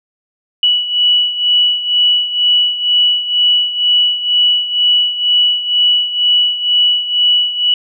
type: beating tone pair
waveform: sine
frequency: 2944 / 2946.1 Hz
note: F#7 / F#7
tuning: -9 / -8 cents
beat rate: 2.1 Hz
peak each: -11 / -16 dBFS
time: 0.63-7.74 s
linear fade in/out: 2 ms
effects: none